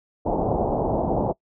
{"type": "low-pass noise", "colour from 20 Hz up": "white", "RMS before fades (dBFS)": -23, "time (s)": [0.25, 1.33], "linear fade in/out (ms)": 20, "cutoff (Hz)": 840, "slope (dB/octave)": 48, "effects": ["noise-tail reverb RT60 0.1 s tail -24 dB re dry"]}